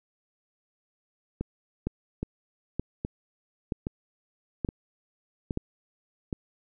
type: two click trains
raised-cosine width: 3 ms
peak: -15 / -17 dBFS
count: 5 / 7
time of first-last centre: 1.87-5.574 / 1.41-6.328 s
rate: 1.08 / 1.22 Hz
effects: none